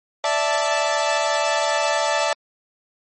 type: chord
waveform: sawtooth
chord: D suspended second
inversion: none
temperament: equal with one note detuned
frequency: 585 / 659.3 / 880 Hz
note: D5 / E5 / A5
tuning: -7 / 0 / 0 cents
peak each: -19 dBFS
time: 0.24-2.33 s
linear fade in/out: 2 ms
effects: MP3 32 kbps